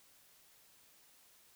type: silence
effects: white hiss -65 dBFS RMS until 1.55 s